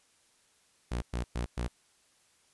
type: tone bursts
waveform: sawtooth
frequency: 59.8 Hz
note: A#1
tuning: 45 cents sharp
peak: -27 dBFS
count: 4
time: 0.91-1.68 s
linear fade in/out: 10 ms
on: 110 ms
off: 110 ms
effects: white hiss -67 dBFS RMS until 2.53 s + resampled to 24000 Hz